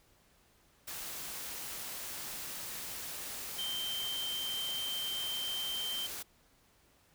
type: tone in noise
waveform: sine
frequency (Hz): 3128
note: G7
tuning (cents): -4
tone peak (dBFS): -35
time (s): 3.58-6.07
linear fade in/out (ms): 10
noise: white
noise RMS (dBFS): -42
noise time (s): 0.87-6.23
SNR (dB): +4
effects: pink hiss -67 dBFS RMS until 7.14 s